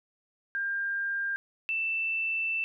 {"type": "tone pair in turn", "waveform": "sine", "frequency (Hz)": [1599, 2661], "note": ["G6", "E7"], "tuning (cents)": [34, 16], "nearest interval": "major sixth", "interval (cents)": 882, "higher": "second", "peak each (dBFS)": [-28, -27], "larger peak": "second", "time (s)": [[0.55, 1.36], [1.69, 2.64]], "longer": "second", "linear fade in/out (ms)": 0, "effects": []}